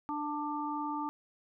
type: harmonic tone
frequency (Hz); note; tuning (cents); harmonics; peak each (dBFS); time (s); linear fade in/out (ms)
296.1; D4; +14; 1 / 3 / 4; -37 / -36 / -39; 0.09-1.09; 0
effects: none